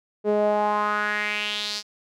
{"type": "tone with band-pass filter sweep", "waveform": "sawtooth", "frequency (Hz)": 208.9, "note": "G#3", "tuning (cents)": 10, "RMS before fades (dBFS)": -24, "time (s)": [0.24, 1.83], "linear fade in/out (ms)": 50, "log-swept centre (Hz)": [450, 5100], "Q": 3.7, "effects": []}